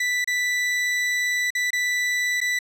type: tone with dropouts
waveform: 40% pulse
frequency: 1977 Hz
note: B6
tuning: 1 cent sharp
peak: -20 dBFS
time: 0-2.59 s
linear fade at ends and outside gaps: 5 ms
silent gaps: 0.245-0.274 / 1.505-1.55 / 1.706-1.73 / 2.405-2.413 s
effects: low-pass 10000 Hz 12 dB/octave